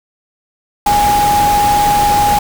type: tone in noise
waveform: sine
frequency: 825 Hz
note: G#5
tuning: 12 cents flat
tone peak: -9 dBFS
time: 0.86-2.39 s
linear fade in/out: 5 ms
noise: pink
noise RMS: -19 dBFS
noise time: 0.86-2.39 s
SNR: +7 dB
effects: none